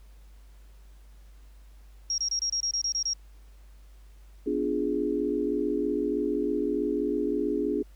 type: tone bursts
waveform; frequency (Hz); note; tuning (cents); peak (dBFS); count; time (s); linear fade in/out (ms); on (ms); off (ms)
sine; 5600; F8; +4; -25; 10; 2.1-3.134; 2; 80; 26
type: chord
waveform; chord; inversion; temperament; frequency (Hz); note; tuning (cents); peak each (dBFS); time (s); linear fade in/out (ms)
sine; B diminished seventh; none; equal with one note detuned; 250.4 / 293.7 / 349.2 / 415.3; B3 / D4 / F4 / Ab4; +24 / 0 / 0 / 0; -33 / -29 / -32 / -29; 4.46-7.83; 10
effects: added 50 Hz sine -48 dBFS peak until 7.95 s + pink hiss -64 dBFS RMS until 7.95 s